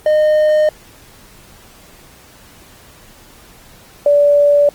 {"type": "tone pair in turn", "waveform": ["triangle", "sine"], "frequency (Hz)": [612, 579.1], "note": ["D#5", "D5"], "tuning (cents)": [-29, -24], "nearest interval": "minor second", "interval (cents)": 95, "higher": "first", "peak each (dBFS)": -7, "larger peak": "neither", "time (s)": [[0.06, 0.69], [4.06, 4.69]], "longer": "neither", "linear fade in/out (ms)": 2, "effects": ["pink hiss -43 dBFS RMS until 4.74 s", "Opus 24 kbps"]}